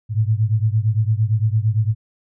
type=beating tone pair; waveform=sine; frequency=105.9 / 114.7 Hz; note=G#2 / A#2; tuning=+34 / -28 cents; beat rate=8.8 Hz; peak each=-17 / -19 dBFS; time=0.09-1.95 s; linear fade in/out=50 ms; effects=none